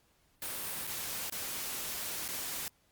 white noise with dropouts, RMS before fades -38 dBFS, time 0.42-2.68 s, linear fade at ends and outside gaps 1 ms, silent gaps 0.869-0.873 / 1.298-1.323 / 2.28-2.287 s, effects pink hiss -70 dBFS RMS until 2.91 s + Opus 48 kbps

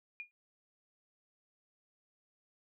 sine tone with exponential decay, 2427 Hz, D#7, 44 cents flat, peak -37 dBFS, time 0.2-0.31 s, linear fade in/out 0 ms, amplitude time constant 22 ms, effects none

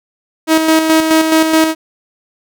sawtooth tone with tremolo, 318.7 Hz, D#4, 42 cents sharp, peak -3 dBFS, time 0.47-1.75 s, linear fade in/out 50 ms, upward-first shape square, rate 4.7 Hz, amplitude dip 45%, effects none

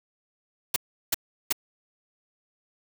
white noise bursts, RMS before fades -23 dBFS, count 3, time 0.74-1.526 s, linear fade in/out 5 ms, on 22 ms, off 360 ms, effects none

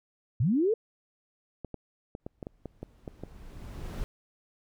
sine linear sweep, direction up, 98 to 466.4 Hz, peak -22 dBFS, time 0.4-0.74 s, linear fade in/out 5 ms
clicks, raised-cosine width 2 ms, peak -24 dBFS, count 10, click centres 1.647 / 1.743 / 2.151 / 2.265 / 2.428 / 2.469 / 2.657 / 2.83 / 3.078 / 3.236 s
brown noise with exponential growth, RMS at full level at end -34 dBFS, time 2.2-4.04 s, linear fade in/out 0 ms, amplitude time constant 400 ms
effects none

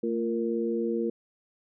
sine tone cluster, 226.6 / 347.1 / 465.5 Hz, A#3 / F4 / A#4, -49 / -11 / -2 cents, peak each -30 dBFS, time 0.03-1.1 s, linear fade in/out 5 ms, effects none

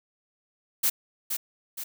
blue noise with echo, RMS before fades -23 dBFS, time 0.83-0.9 s, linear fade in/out 10 ms, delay 470 ms, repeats 2, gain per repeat -6 dB, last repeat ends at 1.84 s, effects none

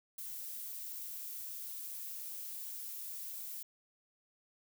violet noise, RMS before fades -44 dBFS, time 0.18-3.63 s, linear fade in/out 5 ms, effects none

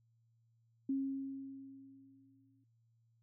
sine tone with exponential decay, 270.9 Hz, C#4, 40 cents flat, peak -31 dBFS, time 0.89-2.64 s, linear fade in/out 5 ms, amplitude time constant 380 ms, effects noise-tail reverb RT60 0.2 s tail -17 dB re dry + added 115 Hz sine -70 dBFS peak until 3.22 s

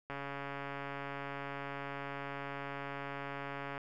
click train, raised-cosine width 0.5 ms, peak -26 dBFS, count 516, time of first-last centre 0.1-3.779 s, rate 140 Hz, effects none

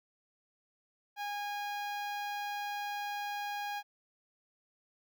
sawtooth tone with notch filter, 820 Hz, G#5, 22 cents flat, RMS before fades -38 dBFS, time 1.16-3.83 s, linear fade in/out 50 ms, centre 8700 Hz, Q 0.7, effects none

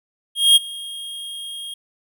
square tone with ADSR envelope, 3249 Hz, G#7, 39 cents flat, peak -8 dBFS, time 0.35-1.74 s, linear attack 210 ms, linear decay 23 ms, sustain -22 dB, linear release 4 ms, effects none

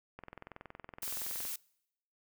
click train, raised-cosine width 0.5 ms, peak -31 dBFS, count 28, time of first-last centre 0.19-1.452 s, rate 21.4 Hz
blue noise, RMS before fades -39 dBFS, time 1.02-1.56 s, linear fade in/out 5 ms
effects noise-tail reverb RT60 0.8 s tail -25 dB re dry

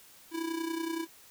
square tone with amplitude modulation, 329 Hz, E4, 3 cents flat, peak -30 dBFS, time 0.31-1.07 s, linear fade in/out 50 ms, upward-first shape sine, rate 30.6 Hz, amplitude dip 65%, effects white hiss -56 dBFS RMS until 1.3 s

